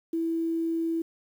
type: tone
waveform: sine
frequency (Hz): 329.6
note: E4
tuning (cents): 0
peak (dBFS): -25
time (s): 0.13-1.02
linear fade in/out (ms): 5
effects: 9-bit